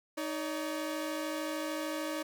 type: tone pair together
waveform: sawtooth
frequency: 311.1 / 568.9 Hz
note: D#4 / C#5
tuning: 0 / +45 cents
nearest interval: minor seventh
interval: 1045 cents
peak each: -32 / -34 dBFS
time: 0.17-2.23 s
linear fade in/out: 10 ms
effects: none